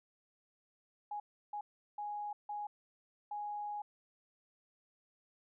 sine tone bursts at uneven times, 830 Hz, G#5, 1 cent flat, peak -38 dBFS, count 5, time 1.11-1.2 / 1.53-1.61 / 1.98-2.33 / 2.49-2.67 / 3.31-3.82 s, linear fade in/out 5 ms, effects none

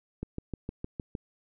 click train, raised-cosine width 3 ms, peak -21 dBFS, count 7, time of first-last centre 0.23-1.152 s, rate 6.51 Hz, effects none

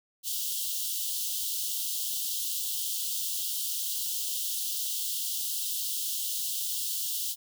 white high-pass noise, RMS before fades -32 dBFS, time 0.23-7.36 s, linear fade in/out 50 ms, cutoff 2900 Hz, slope 96 dB/octave, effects none

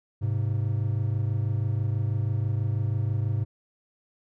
triangle tone pair together, 103.85 / 130 Hz, G#2 / C3, 0 / -11 cents, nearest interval major third, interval 389 cents, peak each -23 / -27 dBFS, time 0.21-3.45 s, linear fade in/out 20 ms, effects none

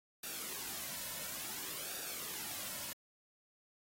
white noise with flanger, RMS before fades -43 dBFS, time 0.23-2.93 s, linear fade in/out 5 ms, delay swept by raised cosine 0.95 to 2.55 ms, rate 0.57 Hz, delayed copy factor -0.55, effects AAC 48 kbps

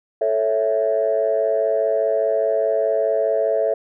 sine chord, A major, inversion none, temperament equal, 440 / 554.4 / 659.3 Hz, A4 / C#5 / E5, 0 / 0 / 0 cents, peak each -21 / -21 / -19 dBFS, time 0.21-3.74 s, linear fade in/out 5 ms, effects tanh soft clip ceiling -9 dBFS

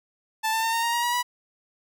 sawtooth tone with pitch steps, 880 / 893.3 / 906.8 / 920.6 / 934.5 / 948.6 / 963 / 977.5 Hz, A5 / A5 / A#5 / A#5 / A#5 / A#5 / B5 / B5, 0 / +26 / -48 / -22 / +4 / +30 / -44 / -18 cents, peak -19 dBFS, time 0.43-1.23 s, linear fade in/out 20 ms, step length 100 ms, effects none

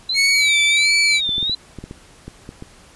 sine tone with vibrato, 3951 Hz, B7, in tune, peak -18 dBFS, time 0.09-1.55 s, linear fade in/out 5 ms, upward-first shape sine, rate 1.4 Hz, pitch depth 200 cents each way
45% pulse tone with pitch glide, 2217 to 2316 Hz, C#7 to D7, 0 to -25 cents, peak -14 dBFS, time 0.14-1.21 s, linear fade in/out 50 ms, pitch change +75 cents, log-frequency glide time 0.24-0.51 s
clicks, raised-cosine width 3 ms, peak -19 dBFS, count 10, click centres 1.292 / 1.381 / 1.428 / 1.496 / 1.787 / 1.84 / 1.911 / 2.28 / 2.491 / 2.624 s
effects pink hiss -47 dBFS RMS until 2.95 s + resampled to 24000 Hz

